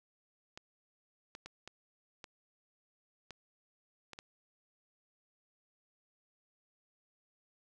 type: clicks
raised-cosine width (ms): 0.2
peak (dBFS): -29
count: 8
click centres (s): 0.575 / 1.351 / 1.46 / 1.676 / 2.242 / 3.307 / 4.133 / 4.189
effects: none